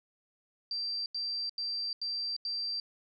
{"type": "tone bursts", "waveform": "sine", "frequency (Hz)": 4699, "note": "D8", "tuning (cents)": 0, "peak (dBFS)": -32, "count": 5, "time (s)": [0.71, 2.8], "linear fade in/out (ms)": 2, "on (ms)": 350, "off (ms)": 85, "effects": []}